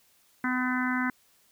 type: harmonic tone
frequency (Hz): 252.8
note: B3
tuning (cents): +41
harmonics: 1 / 3 / 4 / 5 / 6 / 7 / 8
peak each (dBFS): -28 / -40 / -35 / -37 / -32 / -36 / -36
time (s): 0.44-1.1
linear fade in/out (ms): 2
effects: white hiss -64 dBFS RMS until 1.51 s